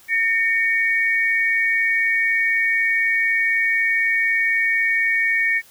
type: tone pair together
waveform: sine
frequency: 1826 / 2244 Hz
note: A#6 / C#7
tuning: -36 / +21 cents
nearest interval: major third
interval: 357 cents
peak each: -19 dBFS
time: 0.08-5.62 s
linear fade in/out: 50 ms
effects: white hiss -50 dBFS RMS until 5.7 s